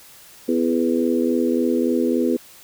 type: harmonic tone with a mistuned harmonic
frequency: 83.5 Hz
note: E2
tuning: 23 cents sharp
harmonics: 3 / 4 / 5 / 6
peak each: -20 / -22 / -24 / -25 dBFS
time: 0.48-2.37 s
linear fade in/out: 10 ms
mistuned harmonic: 6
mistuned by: -23 cents
effects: white hiss -46 dBFS RMS until 2.63 s